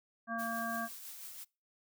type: harmonic tone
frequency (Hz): 229.4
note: A#3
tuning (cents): -28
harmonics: 1 / 3 / 5 / 7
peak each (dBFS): -40 / -40 / -40 / -40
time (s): 0.27-0.89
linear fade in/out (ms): 50
type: noise with tremolo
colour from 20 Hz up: blue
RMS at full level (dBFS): -46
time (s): 0.38-1.45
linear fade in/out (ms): 20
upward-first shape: triangle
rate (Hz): 6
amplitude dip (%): 40
effects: noise-tail reverb RT60 0.3 s tail -25 dB re dry